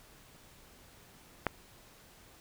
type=click; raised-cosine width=0.5 ms; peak=-13 dBFS; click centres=1.467 s; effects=pink hiss -58 dBFS RMS until 2.4 s